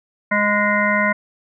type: harmonic tone with a mistuned harmonic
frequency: 207.7 Hz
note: G#3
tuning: in tune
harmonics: 1 / 3 / 5 / 7 / 9 / 10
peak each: -22 / -22 / -22 / -22 / -22 / -22 dBFS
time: 0.31-1.13 s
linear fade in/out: 10 ms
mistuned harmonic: 5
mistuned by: -20 cents
effects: none